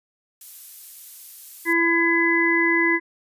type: noise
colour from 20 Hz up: violet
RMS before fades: -38 dBFS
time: 0.41-1.73 s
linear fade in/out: 2 ms
type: harmonic tone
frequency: 335.6 Hz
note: E4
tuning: 31 cents sharp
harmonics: 1 / 3 / 5 / 6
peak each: -21 / -27 / -26 / -19 dBFS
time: 1.65-3 s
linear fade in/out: 50 ms
effects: resampled to 32000 Hz